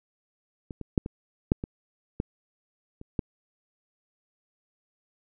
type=clicks; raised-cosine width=3 ms; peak=-24 / -23 / -8 / -20 / -6 / -19 / -14 / -29 / -13 dBFS; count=9; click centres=0.708 / 0.813 / 0.978 / 1.061 / 1.519 / 1.639 / 2.201 / 3.014 / 3.192 s; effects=none